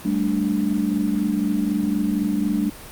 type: chord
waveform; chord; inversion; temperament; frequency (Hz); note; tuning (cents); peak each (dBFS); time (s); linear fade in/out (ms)
sine; G suspended second; none; equal; 196 / 220 / 293.7; G3 / A3 / D4; 0 / 0 / 0; -23; 0.05-2.7; 5
effects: pink hiss -39 dBFS RMS until 2.91 s + Opus 32 kbps